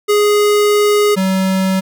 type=tone pair in turn; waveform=square; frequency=415.3 / 189.76 Hz; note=G#4 / F#3; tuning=0 / +44 cents; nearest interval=octave + major second; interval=1356 cents; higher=first; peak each=-10 / -13 dBFS; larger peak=first; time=0.08-1.16 / 1.16-1.81 s; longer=first; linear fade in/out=20 ms; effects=none